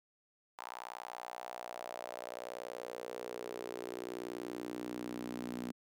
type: tone with high-pass filter sweep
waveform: sawtooth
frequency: 60.6 Hz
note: B1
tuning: 32 cents flat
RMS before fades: -44 dBFS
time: 0.58-5.72 s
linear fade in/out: 10 ms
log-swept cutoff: 920 to 240 Hz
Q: 3.6
effects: none